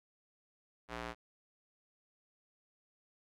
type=tone with band-pass filter; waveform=square; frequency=58.27 Hz; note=A#1; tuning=in tune; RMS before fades=-43 dBFS; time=0.88-1.15 s; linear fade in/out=50 ms; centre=1400 Hz; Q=0.63; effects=none